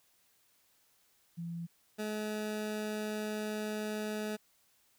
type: tone pair in turn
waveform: sine / 20% pulse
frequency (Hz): 169.1 / 213.1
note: E3 / G#3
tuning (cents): +44 / +45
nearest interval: major third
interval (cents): 401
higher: second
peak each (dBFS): -37 / -30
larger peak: second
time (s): 1.37-1.67 / 1.98-4.37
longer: second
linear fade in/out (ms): 20
effects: white hiss -70 dBFS RMS until 4.98 s